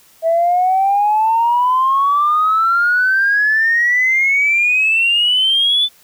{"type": "exponential sweep", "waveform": "sine", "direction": "up", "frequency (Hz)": [648, 3520], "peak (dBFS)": -10, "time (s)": [0.22, 5.89], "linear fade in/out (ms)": 50, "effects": ["tanh soft clip ceiling -6 dBFS", "white hiss -49 dBFS RMS until 6.03 s"]}